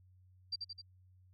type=tone with echo; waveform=sine; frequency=4699 Hz; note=D8; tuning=in tune; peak=-34 dBFS; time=0.52-0.56 s; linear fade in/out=10 ms; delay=86 ms; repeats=3; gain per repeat=-4 dB; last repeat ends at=0.818 s; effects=added 92 Hz sine -61 dBFS peak until 1.33 s